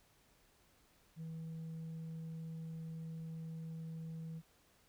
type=tone; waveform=sine; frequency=162 Hz; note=E3; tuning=30 cents flat; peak=-40 dBFS; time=1.16-4.42 s; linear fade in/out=50 ms; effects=tanh soft clip ceiling -42 dBFS + pink hiss -70 dBFS RMS until 4.88 s